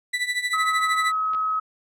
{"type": "tone with tremolo", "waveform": "35% pulse", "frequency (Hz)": 1975.5, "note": "B6", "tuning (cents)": 0, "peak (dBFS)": -18, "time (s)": [0.13, 1.12], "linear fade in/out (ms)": 10, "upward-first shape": "triangle", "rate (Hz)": 13, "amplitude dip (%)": 85}
{"type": "tone", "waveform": "sine", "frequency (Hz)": 1277, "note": "D#6", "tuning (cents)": 45, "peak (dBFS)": -21, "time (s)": [0.53, 1.6], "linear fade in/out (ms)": 10}
{"type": "clicks", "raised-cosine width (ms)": 0.3, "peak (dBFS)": -26, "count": 2, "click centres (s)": [1.335, 1.348]}
{"effects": ["low-pass 10000 Hz 12 dB/octave"]}